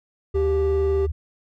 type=tone; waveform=sine; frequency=76.1 Hz; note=D#2; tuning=38 cents flat; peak=-22 dBFS; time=0.34-1.12 s; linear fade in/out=10 ms
type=tone with vibrato; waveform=triangle; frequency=392 Hz; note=G4; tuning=in tune; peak=-16 dBFS; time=0.34-1.07 s; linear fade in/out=20 ms; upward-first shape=triangle; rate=20 Hz; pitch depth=20 cents each way
effects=tanh soft clip ceiling -13 dBFS